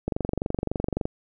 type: click train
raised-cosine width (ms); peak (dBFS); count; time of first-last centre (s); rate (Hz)
2; -12; 24; 0.08-1.055; 23.6
effects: none